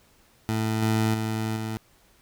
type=tone with level steps; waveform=20% pulse; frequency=110.3 Hz; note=A2; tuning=5 cents sharp; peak=-19 / -16 / -21 / -24 dBFS; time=0.49-1.77 s; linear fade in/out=0 ms; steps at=0.82 / 1.14 / 1.56 s; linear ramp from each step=5 ms; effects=pink hiss -60 dBFS RMS until 2.21 s